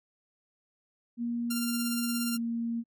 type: tone with pitch glide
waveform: sine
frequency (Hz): 236.5 to 232.3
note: A#3 to A#3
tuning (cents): +25 to -6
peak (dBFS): -29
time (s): 1.17-2.84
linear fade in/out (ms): 50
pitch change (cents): -31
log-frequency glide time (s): 2.27-2.37
type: tone with tremolo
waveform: 5% pulse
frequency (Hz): 1389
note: F6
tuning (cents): -10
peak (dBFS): -20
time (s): 1.5-2.37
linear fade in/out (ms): 10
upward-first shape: sine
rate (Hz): 17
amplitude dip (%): 40
effects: AAC 64 kbps